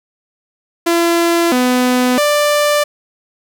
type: tone with pitch steps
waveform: sawtooth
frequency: 339.3 / 250.4 / 590 Hz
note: F4 / B3 / D5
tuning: -50 / +24 / +8 cents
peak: -7 dBFS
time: 0.86-2.84 s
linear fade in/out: 10 ms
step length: 660 ms
effects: 7-bit